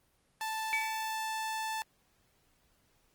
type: tone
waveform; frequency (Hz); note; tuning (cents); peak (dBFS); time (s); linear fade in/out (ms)
sawtooth; 880; A5; 0; -30; 0.41-1.82; 0
type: tone with exponential decay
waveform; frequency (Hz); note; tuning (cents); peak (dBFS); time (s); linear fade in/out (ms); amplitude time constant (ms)
sine; 2279; C#7; +47; -26; 0.73-1.12; 0; 83
effects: pink hiss -71 dBFS RMS until 3.14 s + Opus 24 kbps